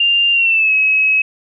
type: tone with pitch glide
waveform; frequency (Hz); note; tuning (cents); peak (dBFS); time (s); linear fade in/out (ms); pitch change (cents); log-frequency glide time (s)
sine; 2794 to 2562; F7 to E7; 0 to -50; -10; 0-1.22; 5; -150; 0.32-0.73
effects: none

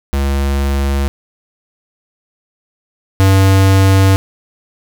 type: tone pair in turn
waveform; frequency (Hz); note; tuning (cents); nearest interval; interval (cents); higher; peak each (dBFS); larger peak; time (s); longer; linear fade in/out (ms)
square; 69.3 / 96.41; C#2 / G2; 0 / -28; tritone; 572; second; -13 / -7; second; 0.13-1.08 / 3.2-4.16; second; 0
effects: 7-bit

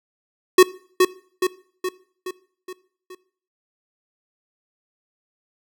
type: tone with echo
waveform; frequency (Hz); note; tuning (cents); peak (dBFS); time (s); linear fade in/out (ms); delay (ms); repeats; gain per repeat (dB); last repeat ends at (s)
square; 368.6; F#4; -7; -7; 0.58-0.63; 5; 420; 6; -5; 3.15
effects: noise-tail reverb RT60 0.5 s tail -20 dB re dry

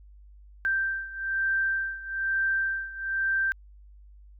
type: beating tone pair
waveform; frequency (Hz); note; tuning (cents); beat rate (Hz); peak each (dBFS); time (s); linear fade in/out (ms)
sine; 1568 / 1569.1; G6 / G6; 0 / +1; 1.1; -27 / -30; 0.65-3.52; 0
effects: added 50 Hz sine -48 dBFS peak until 4.39 s

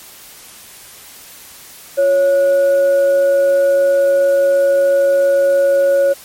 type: tone with frequency modulation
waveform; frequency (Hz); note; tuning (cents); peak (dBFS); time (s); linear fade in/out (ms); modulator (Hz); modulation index
sine; 554.4; C#5; 0; -9; 1.97-6.14; 20; 903; 0.23
effects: white hiss -38 dBFS RMS until 6.24 s + MP3 64 kbps

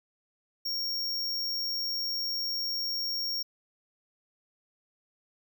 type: tone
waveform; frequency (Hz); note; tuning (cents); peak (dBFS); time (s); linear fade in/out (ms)
square; 5540; F8; -15; -30; 0.65-3.43; 10
effects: none

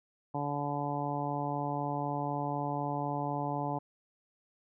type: harmonic tone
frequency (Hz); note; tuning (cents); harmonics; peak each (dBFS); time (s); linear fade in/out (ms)
144; D3; -34; 1 / 2 / 3 / 4 / 5 / 6 / 7; -37 / -38 / -43 / -41 / -38 / -37 / -42; 0.34-3.79; 10
effects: none

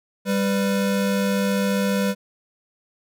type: tone pair together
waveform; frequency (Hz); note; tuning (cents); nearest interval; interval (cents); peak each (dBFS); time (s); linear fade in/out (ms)
square; 197.5 / 497.7; G3 / B4; +13 / +13; octave + major third; 1600; -21 / -26; 0.25-2.15; 50
effects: none

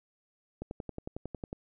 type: click train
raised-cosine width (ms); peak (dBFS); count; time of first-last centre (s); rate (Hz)
2; -24; 11; 0.62-1.529; 11
effects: none

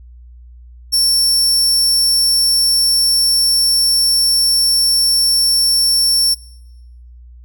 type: tone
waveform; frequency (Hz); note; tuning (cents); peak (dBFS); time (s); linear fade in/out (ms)
sawtooth; 5440; F8; -46; -8; 0.92-6.35; 20
effects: noise-tail reverb RT60 0.9 s tail -23 dB re dry + added 60 Hz sine -36 dBFS peak until 7.44 s

